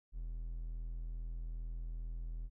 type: tone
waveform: triangle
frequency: 41.2 Hz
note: E1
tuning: in tune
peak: -37 dBFS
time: 0.12-2.5 s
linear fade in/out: 50 ms
effects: none